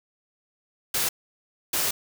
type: noise bursts at uneven times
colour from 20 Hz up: white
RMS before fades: -25 dBFS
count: 2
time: 0.94-1.09 / 1.73-1.91 s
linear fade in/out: 5 ms
effects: none